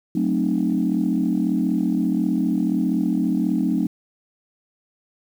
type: chord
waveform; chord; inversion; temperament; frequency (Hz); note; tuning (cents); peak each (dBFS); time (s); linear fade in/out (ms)
sine; F# diminished seventh; none; equal with one note detuned; 185 / 220 / 261.6 / 305.6; F#3 / A3 / C4 / Eb4; 0 / 0 / 0 / -31; -23; 0.15-3.87; 5
effects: tanh soft clip ceiling -10 dBFS + 8-bit